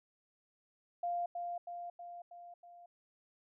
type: tone with echo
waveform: sine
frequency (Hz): 698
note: F5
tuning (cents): -1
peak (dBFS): -33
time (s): 1.03-1.26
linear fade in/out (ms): 5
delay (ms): 320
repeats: 5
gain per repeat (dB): -4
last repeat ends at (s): 2.86
effects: none